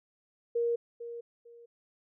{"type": "tone with echo", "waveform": "sine", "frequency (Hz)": 470.1, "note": "A#4", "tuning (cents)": 15, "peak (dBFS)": -26, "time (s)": [0.55, 0.76], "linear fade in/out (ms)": 10, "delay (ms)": 450, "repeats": 2, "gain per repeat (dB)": -12, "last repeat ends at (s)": 1.66, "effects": []}